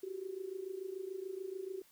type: tone with amplitude modulation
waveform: sine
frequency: 380 Hz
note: F#4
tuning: 46 cents sharp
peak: -36 dBFS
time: 0.03-1.82 s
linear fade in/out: 5 ms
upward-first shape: sine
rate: 26.9 Hz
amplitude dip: 80%
effects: white hiss -66 dBFS RMS until 1.91 s